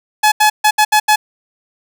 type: tone bursts at uneven times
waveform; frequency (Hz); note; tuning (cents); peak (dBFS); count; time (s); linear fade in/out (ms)
sawtooth; 851; G#5; +42; -4; 6; 0.23-0.32 / 0.4-0.5 / 0.64-0.71 / 0.78-0.85 / 0.92-1 / 1.08-1.16; 10
effects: none